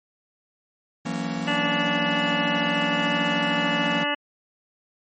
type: chord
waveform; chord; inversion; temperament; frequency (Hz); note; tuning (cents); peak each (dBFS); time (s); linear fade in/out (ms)
45% pulse; F# dominant seventh; third; just; 166.5 / 185 / 231.2 / 277.5; E3 / F#3 / A#3 / C#4; +18 / 0 / -14 / +2; -32 / -33 / -30 / -33; 1.05-4.04; 10
type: harmonic tone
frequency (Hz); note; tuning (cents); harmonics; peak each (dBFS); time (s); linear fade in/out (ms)
291; D4; -16; 1 / 2 / 3 / 4 / 5 / 6 / 7 / 9 / 10; -31 / -30 / -30 / -32 / -34 / -29 / -32 / -32 / -29; 1.47-4.15; 10
effects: MP3 32 kbps